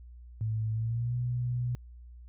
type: tone with pitch glide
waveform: sine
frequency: 110 to 122.76 Hz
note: A2 to B2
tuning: 0 to -10 cents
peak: -28 dBFS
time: 0.41-1.75 s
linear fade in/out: 0 ms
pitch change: +190 cents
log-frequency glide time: 0.73-1.16 s
effects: added 60 Hz sine -46 dBFS peak until 2.28 s